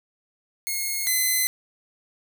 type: tone pair in turn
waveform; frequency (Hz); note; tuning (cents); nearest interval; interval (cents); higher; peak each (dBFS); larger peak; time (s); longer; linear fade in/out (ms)
5% pulse; 2163 / 2035; C#7 / C7; -43 / -49; minor second; 106; first; -15 / -10; second; 0.67-1.07 / 1.07-1.47; neither; 0
effects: none